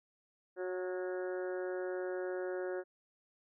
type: harmonic tone with a mistuned harmonic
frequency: 183.3 Hz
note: F#3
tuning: 16 cents flat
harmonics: 2 / 3 / 4 / 5 / 6 / 7 / 8 / 9 / 10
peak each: -37 / -41 / -50 / -57 / -58 / -59 / -50 / -52 / -60 dBFS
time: 0.56-2.84 s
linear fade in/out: 50 ms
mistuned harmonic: 8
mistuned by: -23 cents
effects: none